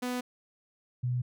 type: tone pair in turn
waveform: sawtooth / sine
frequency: 248.5 / 124 Hz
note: B3 / B2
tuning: +11 / +7 cents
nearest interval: octave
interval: 1204 cents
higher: first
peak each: -27 dBFS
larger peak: neither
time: 0.02-0.21 / 1.03-1.22 s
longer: neither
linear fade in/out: 10 ms
effects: none